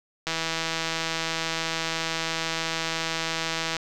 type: click train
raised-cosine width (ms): 0.2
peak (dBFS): -10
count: 571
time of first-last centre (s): 0.27-3.767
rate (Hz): 163
effects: none